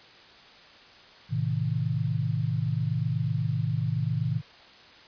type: chord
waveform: sine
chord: A diminished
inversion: none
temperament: equal with one note detuned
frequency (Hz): 110 / 130.81 / 158.47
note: A2 / C3 / Eb3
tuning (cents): 0 / 0 / +32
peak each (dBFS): -29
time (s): 1.29-4.42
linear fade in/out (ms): 50
effects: white hiss -51 dBFS RMS until 5.07 s + resampled to 11025 Hz